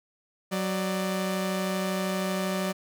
sawtooth tone pair together, 187.1 / 594 Hz, F#3 / D5, +20 / +20 cents, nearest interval octave + minor sixth, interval 2000 cents, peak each -24 / -28 dBFS, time 0.51-2.73 s, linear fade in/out 20 ms, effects none

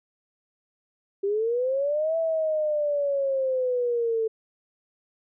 sine linear two-way sweep, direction up then down, 389.5 to 659.3 to 440.6 Hz, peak -22 dBFS, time 1.23-4.28 s, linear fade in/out 10 ms, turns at 2.17 s, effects none

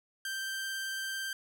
sawtooth tone with vibrato, 1568 Hz, G6, in tune, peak -31 dBFS, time 0.25-1.33 s, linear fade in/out 2 ms, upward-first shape triangle, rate 18 Hz, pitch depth 11 cents each way, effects none

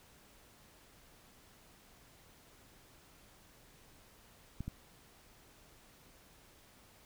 clicks, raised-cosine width 5 ms, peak -27 dBFS, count 2, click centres 4.606 / 4.68 s, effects pink hiss -62 dBFS RMS until 7.05 s

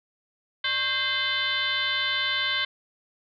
sine tone with frequency modulation, 2567 Hz, E7, 47 cents flat, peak -23 dBFS, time 0.64-2.65 s, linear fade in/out 5 ms, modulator 493 Hz, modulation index 2.6, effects none

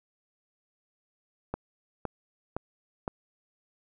click train, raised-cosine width 1 ms, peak -17 dBFS, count 4, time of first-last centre 1.54-3.078 s, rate 1.95 Hz, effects none

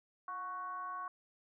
sine tone with frequency modulation, 1108.7 Hz, C#6, in tune, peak -39 dBFS, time 0.28-1.08 s, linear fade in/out 2 ms, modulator 386 Hz, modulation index 0.59, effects none

